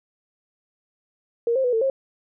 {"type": "tone with pitch steps", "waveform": "sine", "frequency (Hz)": [468.1, 529, 493, 448, 537], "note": ["A#4", "C5", "B4", "A4", "C5"], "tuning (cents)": [7, 19, -3, 31, 45], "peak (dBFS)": -18, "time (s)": [1.47, 1.9], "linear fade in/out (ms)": 2, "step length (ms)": 86, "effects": []}